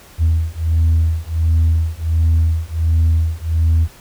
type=beating tone pair; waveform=sine; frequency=80.6 / 82 Hz; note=E2 / E2; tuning=-38 / -9 cents; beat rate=1.4 Hz; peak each=-14 dBFS; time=0.18-3.88 s; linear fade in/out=50 ms; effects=tanh soft clip ceiling -8 dBFS + pink hiss -43 dBFS RMS until 4 s